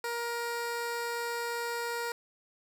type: tone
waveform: 15% pulse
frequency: 471.3 Hz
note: A#4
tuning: 19 cents sharp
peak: -26 dBFS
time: 0.04-2.12 s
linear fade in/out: 2 ms
effects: none